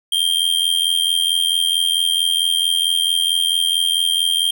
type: tone with amplitude modulation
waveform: square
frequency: 3189 Hz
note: G7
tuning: 29 cents sharp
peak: -12 dBFS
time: 0.12-4.51 s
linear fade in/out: 5 ms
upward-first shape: sine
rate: 84.5 Hz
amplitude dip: 85%
effects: none